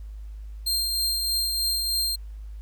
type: tone with tremolo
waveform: sawtooth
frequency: 4186 Hz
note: C8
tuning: in tune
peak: -19 dBFS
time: 0.66-2.16 s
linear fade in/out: 10 ms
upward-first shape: triangle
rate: 3.2 Hz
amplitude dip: 35%
effects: added 52 Hz sine -35 dBFS peak until 2.61 s + pink hiss -64 dBFS RMS until 2.61 s